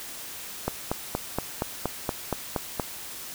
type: click train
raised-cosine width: 1 ms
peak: -11 dBFS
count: 10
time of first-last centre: 0.68-2.798 s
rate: 4.25 Hz
effects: white hiss -39 dBFS RMS until 3.34 s